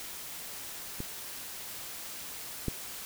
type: clicks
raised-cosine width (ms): 3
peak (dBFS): -23 / -17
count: 2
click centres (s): 1.004 / 2.683
effects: white hiss -42 dBFS RMS until 3.05 s